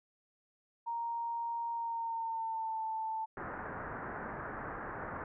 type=tone with pitch glide; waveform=sine; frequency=932.3 to 884 Hz; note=A#5 to A5; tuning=0 to +8 cents; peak=-34 dBFS; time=0.86-3.26 s; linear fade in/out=20 ms; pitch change=-92 cents; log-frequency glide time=1.72-2.83 s
type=low-pass noise; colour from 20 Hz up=white; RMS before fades=-42 dBFS; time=3.37-5.24 s; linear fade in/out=2 ms; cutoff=1700 Hz; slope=48 dB/octave
effects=none